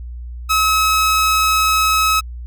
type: tone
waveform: sawtooth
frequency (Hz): 1284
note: E6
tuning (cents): -46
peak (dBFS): -9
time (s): 0.49-2.21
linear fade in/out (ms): 20
effects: added 60 Hz sine -27 dBFS peak until 2.46 s